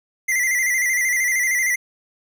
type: tone with vibrato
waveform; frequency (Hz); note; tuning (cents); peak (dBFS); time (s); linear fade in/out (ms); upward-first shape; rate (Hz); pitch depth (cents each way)
square; 2020; B6; +39; -18; 0.28-1.76; 10; square; 13; 54
effects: none